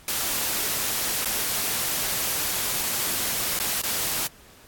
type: noise with dropouts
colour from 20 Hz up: white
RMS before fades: -26 dBFS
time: 0.08-4.27 s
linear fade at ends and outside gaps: 2 ms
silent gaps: 1.248-1.256 / 3.591-3.599 / 3.817-3.836 s
effects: pink hiss -51 dBFS RMS until 4.67 s + AAC 64 kbps